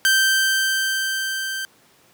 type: tone with level ramp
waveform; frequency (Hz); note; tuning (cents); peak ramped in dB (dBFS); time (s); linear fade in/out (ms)
sawtooth; 1561; G6; -8; -10 to -22; 0.05-1.65; 0
effects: pink hiss -55 dBFS RMS until 2.13 s + high-pass 150 Hz 12 dB/octave